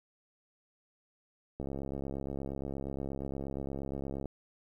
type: click train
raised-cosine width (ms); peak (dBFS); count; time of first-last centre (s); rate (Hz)
2; -25; 183; 1.6-4.257; 68.5
effects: 11-bit

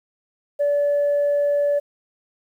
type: tone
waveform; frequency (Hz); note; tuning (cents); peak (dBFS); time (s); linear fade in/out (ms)
sine; 577; D5; -31; -15; 0.59-1.8; 20
effects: tanh soft clip ceiling -14 dBFS + 9-bit

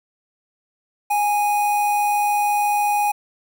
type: tone with notch filter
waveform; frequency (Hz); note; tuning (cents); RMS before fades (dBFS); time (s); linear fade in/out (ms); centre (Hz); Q
square; 827; G#5; -8; -19; 1.1-3.12; 10; 4500; 0.88
effects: 8-bit

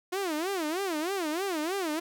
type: tone with vibrato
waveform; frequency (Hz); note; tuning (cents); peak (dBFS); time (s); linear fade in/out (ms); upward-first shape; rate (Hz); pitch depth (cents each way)
sawtooth; 346.5; F4; -14; -25; 0.12-2; 10; sine; 3.2; 250
effects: none

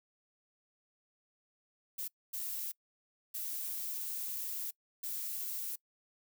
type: noise bursts at uneven times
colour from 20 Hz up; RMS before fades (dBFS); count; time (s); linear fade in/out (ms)
violet; -39; 4; 1.98-2.08 / 2.33-2.72 / 3.34-4.71 / 5.03-5.76; 10
effects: noise-tail reverb RT60 0.1 s tail -24 dB re dry

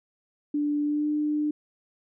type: tone with pitch glide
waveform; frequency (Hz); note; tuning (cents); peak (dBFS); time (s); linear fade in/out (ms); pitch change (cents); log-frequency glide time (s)
sine; 293.7 to 299.4; D4 to D4; 0 to +33; -23; 0.54-1.51; 5; +33; 0.83-1.07
effects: none

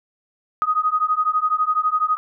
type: beating tone pair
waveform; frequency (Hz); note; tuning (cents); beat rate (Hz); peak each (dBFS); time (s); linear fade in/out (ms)
sine; 1244.5 / 1256.5; D#6 / D#6; 0 / +17; 12; -20; 0.62-2.17; 0
effects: none

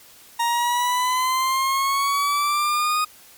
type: exponential sweep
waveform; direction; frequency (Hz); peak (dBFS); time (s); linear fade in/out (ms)
40% pulse; up; 932.3 to 1244.5; -18; 0.39-3.05; 10
effects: white hiss -48 dBFS RMS until 3.37 s + MP3 96 kbps

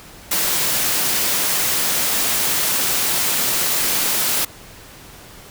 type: high-pass noise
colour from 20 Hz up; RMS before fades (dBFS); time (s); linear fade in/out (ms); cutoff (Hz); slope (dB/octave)
white; -19; 0.31-4.45; 5; 110; 48
effects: pink hiss -41 dBFS RMS until 5.5 s

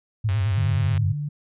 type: tone with vibrato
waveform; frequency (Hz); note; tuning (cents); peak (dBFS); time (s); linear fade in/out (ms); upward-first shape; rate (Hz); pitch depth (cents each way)
sine; 101.1; G#2; -46; -19; 0.24-1.13; 10; sine; 9.4; 170
type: click train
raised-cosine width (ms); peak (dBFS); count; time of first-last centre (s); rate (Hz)
0.3; -21; 93; 0.29-0.977; 134
type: tone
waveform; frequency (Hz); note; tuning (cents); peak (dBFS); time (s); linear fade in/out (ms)
sine; 146.83; D3; 0; -25; 0.57-1.29; 10
effects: resampled to 8000 Hz

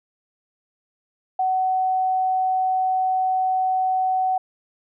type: tone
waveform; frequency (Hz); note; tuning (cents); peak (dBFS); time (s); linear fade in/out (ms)
sine; 750; F#5; +23; -18; 1.39-4.38; 5
effects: none

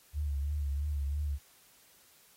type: tone with vibrato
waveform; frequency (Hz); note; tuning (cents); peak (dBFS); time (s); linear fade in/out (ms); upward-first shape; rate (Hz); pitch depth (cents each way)
sine; 72.1; D2; -31; -30; 0.13-1.39; 50; triangle; 3; 74
effects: white hiss -62 dBFS RMS until 2.36 s + AAC 48 kbps

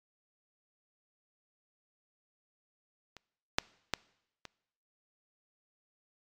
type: clicks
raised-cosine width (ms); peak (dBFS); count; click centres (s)
0.2; -30 / -7 / -11 / -26; 4; 3.167 / 3.585 / 3.937 / 4.453
effects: noise-tail reverb RT60 0.8 s tail -23 dB re dry + MP3 96 kbps

